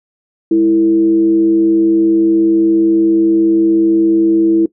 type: tone with frequency modulation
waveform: sine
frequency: 329.6 Hz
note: E4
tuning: in tune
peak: -7 dBFS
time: 0.51-4.66 s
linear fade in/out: 5 ms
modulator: 123 Hz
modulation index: 0.35
effects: noise-tail reverb RT60 0.1 s tail -18 dB re dry